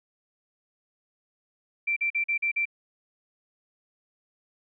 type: tone bursts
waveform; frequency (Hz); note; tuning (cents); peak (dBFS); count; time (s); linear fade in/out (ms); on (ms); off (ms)
sine; 2349; D7; 0; -23; 6; 1.87-2.655; 10; 95; 43
effects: none